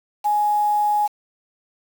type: tone with quantisation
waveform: sine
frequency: 835 Hz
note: G#5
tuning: 9 cents sharp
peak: -16 dBFS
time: 0.24-1.08 s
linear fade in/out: 20 ms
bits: 6
effects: none